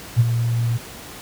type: tone with ADSR envelope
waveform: sine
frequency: 117.4 Hz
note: A#2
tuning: 13 cents sharp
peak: -8 dBFS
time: 0.16-0.78 s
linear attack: 36 ms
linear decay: 37 ms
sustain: -9 dB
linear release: 19 ms
effects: pink hiss -37 dBFS RMS until 1.21 s + high-pass 60 Hz 12 dB/octave